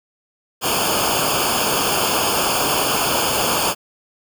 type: noise with comb filter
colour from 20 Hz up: pink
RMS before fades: -19 dBFS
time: 0.61-3.75 s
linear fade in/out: 50 ms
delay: 0.51 ms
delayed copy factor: -1
effects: none